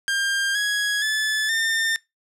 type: tone with pitch steps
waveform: sawtooth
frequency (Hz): 1600 / 1666 / 1734.8 / 1806.3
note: G6 / G#6 / A6 / A6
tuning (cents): +35 / +5 / -25 / +45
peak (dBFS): -17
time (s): 0.08-1.96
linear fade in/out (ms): 0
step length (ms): 470
effects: noise-tail reverb RT60 0.2 s tail -23 dB re dry + low-pass 10000 Hz 12 dB/octave